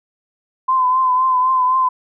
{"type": "tone with vibrato", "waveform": "sine", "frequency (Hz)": 1025, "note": "C6", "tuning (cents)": -36, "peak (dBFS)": -12, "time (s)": [0.68, 1.89], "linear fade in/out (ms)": 10, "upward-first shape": "triangle", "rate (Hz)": 3.9, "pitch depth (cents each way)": 45, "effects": []}